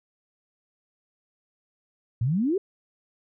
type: exponential sweep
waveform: sine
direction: up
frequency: 107.6 to 415.3 Hz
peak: -21 dBFS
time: 2.21-2.58 s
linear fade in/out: 5 ms
effects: none